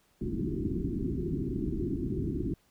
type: low-pass noise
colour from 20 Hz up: white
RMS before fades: -32 dBFS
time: 0.21-2.54 s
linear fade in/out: 5 ms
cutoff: 380 Hz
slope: 96 dB/octave
effects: pink hiss -68 dBFS RMS until 2.7 s